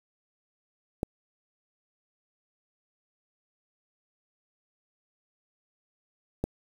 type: clicks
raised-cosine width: 2 ms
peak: -14 dBFS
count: 2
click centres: 1.031 / 6.44 s
effects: 7-bit